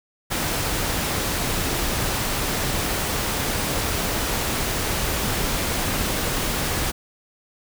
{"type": "noise", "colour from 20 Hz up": "pink", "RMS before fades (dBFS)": -24, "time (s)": [0.3, 6.92], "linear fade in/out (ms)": 20, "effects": []}